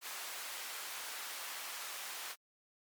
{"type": "high-pass noise", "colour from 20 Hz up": "pink", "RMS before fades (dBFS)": -44, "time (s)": [0.01, 2.36], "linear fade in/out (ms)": 50, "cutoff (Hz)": 1000, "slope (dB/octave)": 12, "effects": ["MP3 96 kbps"]}